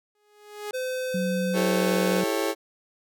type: tone with exponential growth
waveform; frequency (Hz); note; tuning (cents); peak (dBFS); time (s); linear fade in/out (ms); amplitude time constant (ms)
sawtooth; 416.9; G#4; +7; -25; 0.15-0.71; 2; 120
type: tone with pitch glide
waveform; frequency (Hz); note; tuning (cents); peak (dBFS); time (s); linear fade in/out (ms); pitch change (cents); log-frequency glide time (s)
square; 512 to 505.2; C5 to B4; -38 to +39; -28; 0.73-2.22; 20; -23; 1.7-1.9
type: tone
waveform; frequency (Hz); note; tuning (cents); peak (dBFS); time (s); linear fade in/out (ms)
sine; 185.3; F#3; +3; -25; 1.14-2.24; 5
type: chord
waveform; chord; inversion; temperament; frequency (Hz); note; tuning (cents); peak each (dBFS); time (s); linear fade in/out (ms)
35% pulse; A dominant seventh; second; just; 330 / 396 / 440 / 550; E4 / G4 / A4 / C#5; +2 / +18 / 0 / -14; -28; 1.53-2.55; 50
effects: none